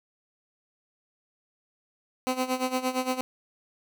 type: tone with tremolo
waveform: 15% pulse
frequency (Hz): 256.3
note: C4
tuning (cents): -36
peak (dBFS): -17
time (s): 2.27-3.21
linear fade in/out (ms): 0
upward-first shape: sine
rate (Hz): 8.7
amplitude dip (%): 80
effects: none